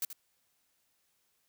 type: noise with echo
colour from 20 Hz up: blue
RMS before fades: -33 dBFS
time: 0.02-0.05 s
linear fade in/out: 2 ms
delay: 80 ms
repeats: 1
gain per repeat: -11 dB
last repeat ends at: 0.13 s
effects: white hiss -75 dBFS RMS until 1.48 s